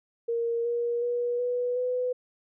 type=tone with pitch steps; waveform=sine; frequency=466.2 / 474.3 / 482.6 / 491.1 / 499.7 Hz; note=A#4 / A#4 / B4 / B4 / B4; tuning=0 / +30 / -40 / -10 / +20 cents; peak=-25 dBFS; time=0.28-2.13 s; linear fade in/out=10 ms; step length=370 ms; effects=none